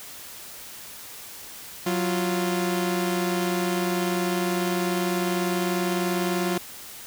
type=tone pair together; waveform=sawtooth; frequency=183.73 / 347.4 Hz; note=F#3 / F4; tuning=-12 / -9 cents; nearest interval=major seventh; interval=1103 cents; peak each=-22 dBFS; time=1.86-6.58 s; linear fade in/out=5 ms; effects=white hiss -41 dBFS RMS until 7.06 s